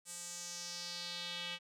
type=tone with band-pass filter sweep; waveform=square; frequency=174.61 Hz; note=F3; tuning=in tune; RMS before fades=-44 dBFS; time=0.05-1.59 s; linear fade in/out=50 ms; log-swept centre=8400 to 3000 Hz; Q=3; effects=none